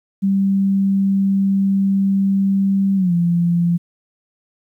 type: tone with pitch glide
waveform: sine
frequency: 195.4 to 172.08 Hz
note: G3 to F3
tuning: -5 to -25 cents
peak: -13 dBFS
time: 0.22-3.78 s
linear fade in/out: 20 ms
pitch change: -220 cents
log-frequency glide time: 2.96-3.13 s
effects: 9-bit